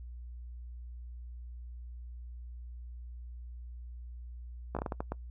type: slowing click train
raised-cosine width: 1 ms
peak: -20 dBFS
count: 8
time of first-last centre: 4.75-5.12 s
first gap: 16 ms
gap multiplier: 1.39
effects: noise-tail reverb RT60 0.1 s tail -23 dB re dry + added 60 Hz sine -42 dBFS peak until 5.3 s